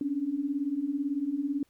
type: beating tone pair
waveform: sine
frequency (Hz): 270 / 288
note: C#4 / D4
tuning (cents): -45 / -34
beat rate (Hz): 18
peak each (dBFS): -33 / -29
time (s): 0.01-1.63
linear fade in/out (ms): 2
effects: pink hiss -69 dBFS RMS until 1.69 s